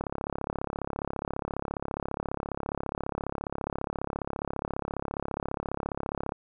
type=click train; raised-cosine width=1 ms; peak=-17 dBFS; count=220; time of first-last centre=0.01-6.321 s; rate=34.7 Hz; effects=none